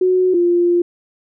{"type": "tone pair in turn", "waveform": "sine", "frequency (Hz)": [368.3, 348.7], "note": ["F#4", "F4"], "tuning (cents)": [-8, -3], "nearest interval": "minor second", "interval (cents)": 95, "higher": "first", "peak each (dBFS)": -11, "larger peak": "neither", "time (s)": [[0.01, 0.34], [0.34, 0.82]], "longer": "second", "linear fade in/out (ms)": 5, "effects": []}